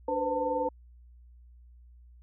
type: tone cluster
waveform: sine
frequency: 292.4 / 491.5 / 512 / 895 Hz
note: D4 / B4 / C5 / A5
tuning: -7 / -8 / -38 / +29 cents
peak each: -36 / -35 / -30 / -31 dBFS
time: 0.08-0.69 s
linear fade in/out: 5 ms
effects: added 60 Hz sine -51 dBFS peak until 2.22 s